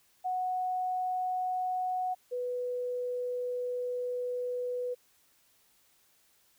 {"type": "tone pair in turn", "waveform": "sine", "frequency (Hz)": [737, 494.3], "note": ["F#5", "B4"], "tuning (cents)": [-7, 1], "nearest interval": "perfect fifth", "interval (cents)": 692, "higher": "first", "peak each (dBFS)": [-29, -31], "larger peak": "first", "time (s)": [[0.24, 2.15], [2.31, 4.95]], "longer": "second", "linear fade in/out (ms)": 20, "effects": ["white hiss -67 dBFS RMS until 6.58 s"]}